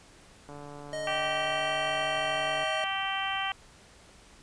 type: click train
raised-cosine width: 1 ms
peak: -31 dBFS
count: 312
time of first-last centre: 0.49-2.635 s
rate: 145 Hz
type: tone with pitch glide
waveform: square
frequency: 622.3 to 631.4 Hz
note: D#5 to D#5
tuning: 0 to +25 cents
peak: -33 dBFS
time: 0.93-2.84 s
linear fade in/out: 0 ms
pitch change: +25 cents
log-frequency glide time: 1.08-1.67 s
type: harmonic tone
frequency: 388.8 Hz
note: G4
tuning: 14 cents flat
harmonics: 2 / 3 / 4 / 5 / 6 / 7 / 8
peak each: -34 / -36 / -38 / -37 / -40 / -38 / -35 dBFS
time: 1.07-3.52 s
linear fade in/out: 2 ms
effects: pink hiss -55 dBFS RMS until 4.42 s + resampled to 22050 Hz